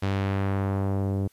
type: tone with low-pass filter sweep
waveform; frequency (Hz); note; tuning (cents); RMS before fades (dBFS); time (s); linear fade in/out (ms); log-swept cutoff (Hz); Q
sawtooth; 97.8; G2; -4; -26; 0.02-1.28; 10; 4200 to 420; 0.89
effects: white hiss -62 dBFS RMS until 1.32 s + resampled to 32000 Hz